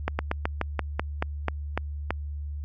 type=slowing click train; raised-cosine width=0.5 ms; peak=-10 dBFS; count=11; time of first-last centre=0.08-2.106 s; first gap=110 ms; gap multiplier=1.13; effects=added 73 Hz sine -31 dBFS peak until 2.64 s